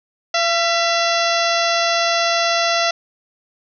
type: harmonic tone with a mistuned harmonic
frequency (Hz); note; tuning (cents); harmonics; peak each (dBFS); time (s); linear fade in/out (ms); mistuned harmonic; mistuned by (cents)
679; F5; -49; 1 / 2 / 3 / 4 / 5 / 6 / 7 / 8 / 9; -19 / -22 / -24 / -25 / -26 / -27 / -27 / -28 / -29; 0.34-2.91; 5; 3; -49
effects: none